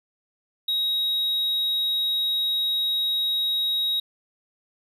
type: tone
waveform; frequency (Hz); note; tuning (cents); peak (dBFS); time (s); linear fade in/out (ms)
triangle; 3800; A#7; +33; -20; 0.68-4; 5
effects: none